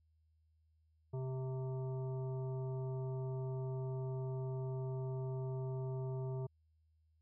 harmonic tone with a mistuned harmonic, 130.81 Hz, C3, in tune, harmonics 1 / 3 / 5 / 7 / 9, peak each -38 / -45 / -52 / -56 / -63 dBFS, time 1.13-6.47 s, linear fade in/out 10 ms, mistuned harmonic 9, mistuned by -24 cents, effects added 79 Hz sine -70 dBFS peak until 7.21 s

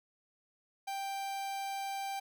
45% pulse tone, 786 Hz, G5, 4 cents sharp, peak -36 dBFS, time 0.87-2.2 s, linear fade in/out 10 ms, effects none

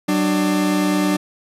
40% pulse tone pair together, 189.06 / 298.5 Hz, F#3 / D4, +38 / +28 cents, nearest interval minor sixth, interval 790 cents, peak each -19 / -17 dBFS, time 0.08-1.17 s, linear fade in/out 10 ms, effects resampled to 32000 Hz

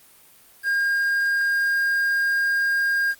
triangle tone with quantisation, 1614 Hz, G#6, 50 cents flat, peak -17 dBFS, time 0.63-3.15 s, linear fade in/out 50 ms, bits 7, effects white hiss -52 dBFS RMS until 3.19 s + Opus 32 kbps

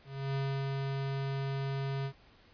square tone with ADSR envelope, 136.8 Hz, C#3, 23 cents flat, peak -31 dBFS, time 0.04-2.13 s, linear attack 310 ms, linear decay 300 ms, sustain -2 dB, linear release 76 ms, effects pink hiss -61 dBFS RMS until 2.53 s + resampled to 11025 Hz

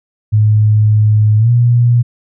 sine tone with pitch glide, 106.9 to 119.99 Hz, A2 to B2, -49 to -50 cents, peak -6 dBFS, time 0.32-2.03 s, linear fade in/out 20 ms, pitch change +199 cents, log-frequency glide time 1.38-1.5 s, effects none

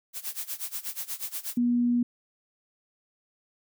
blue noise with tremolo, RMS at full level -32 dBFS, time 0.13-1.58 s, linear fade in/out 50 ms, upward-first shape sine, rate 8.3 Hz, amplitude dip 90%
sine tone, 241.4 Hz, B3, 39 cents flat, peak -21 dBFS, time 1.57-2.03 s, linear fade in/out 5 ms
effects none

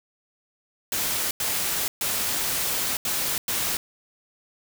white noise bursts at uneven times, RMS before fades -26 dBFS, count 5, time 0.92-1.31 / 1.4-1.88 / 2.01-2.97 / 3.05-3.38 / 3.48-3.77 s, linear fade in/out 2 ms, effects none

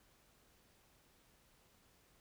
silence, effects pink hiss -70 dBFS RMS until 2.2 s

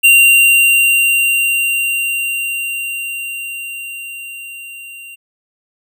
square tone with level ramp, 2769 Hz, F7, 15 cents flat, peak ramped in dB -5 to -32 dBFS, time 0.03-5.16 s, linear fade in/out 20 ms, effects none

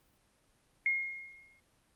sine tone with exponential decay, 2145 Hz, C7, 42 cents sharp, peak -25 dBFS, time 0.86-1.6 s, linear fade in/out 1 ms, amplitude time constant 160 ms, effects pink hiss -70 dBFS RMS until 1.95 s + Opus 32 kbps

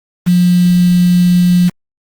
sine tone with quantisation, 177.7 Hz, F3, 30 cents sharp, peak -6 dBFS, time 0.26-1.7 s, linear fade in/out 20 ms, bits 4, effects Opus 32 kbps

